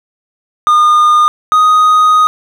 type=tone pair in turn; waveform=triangle; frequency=1218 / 1247.2 Hz; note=D#6 / D#6; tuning=-37 / +4 cents; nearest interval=unison; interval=41 cents; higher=second; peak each=-3 dBFS; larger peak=neither; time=0.67-1.28 / 1.52-2.27 s; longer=second; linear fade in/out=0 ms; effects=none